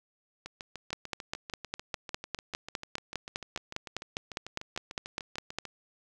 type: two click trains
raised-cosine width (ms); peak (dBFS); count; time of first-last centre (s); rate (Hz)
0.2; -15 / -23; 24 / 36; 0.93-5.586 / 0.46-5.653; 4.94 / 6.74
effects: none